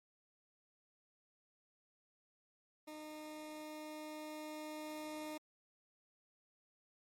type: tone with level ramp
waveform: 20% pulse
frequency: 306.4 Hz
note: D#4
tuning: 27 cents flat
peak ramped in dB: -43 to -38 dBFS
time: 2.87-5.38 s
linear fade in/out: 10 ms
effects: MP3 64 kbps